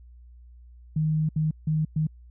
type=tone bursts at uneven times; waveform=sine; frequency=155.56 Hz; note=D#3; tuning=in tune; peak=-21 dBFS; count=4; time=0.96-1.29 / 1.36-1.51 / 1.67-1.85 / 1.96-2.07 s; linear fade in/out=5 ms; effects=added 60 Hz sine -46 dBFS peak until 2.3 s